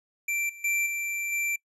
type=tone with level steps; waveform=square; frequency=2349 Hz; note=D7; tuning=in tune; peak=-27 / -44 / -25 / -30 / -27 dBFS; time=0.28-1.56 s; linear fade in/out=5 ms; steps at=0.49 / 0.64 / 0.86 / 1.32 s; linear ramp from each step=5 ms; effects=noise-tail reverb RT60 0.1 s tail -25 dB re dry + resampled to 32000 Hz